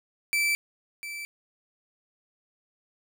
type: tone with echo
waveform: 40% pulse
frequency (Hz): 2326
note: D7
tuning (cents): -17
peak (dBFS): -22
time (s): 0.33-0.55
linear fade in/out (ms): 0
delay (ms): 700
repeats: 1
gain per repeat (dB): -12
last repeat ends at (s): 1.25
effects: none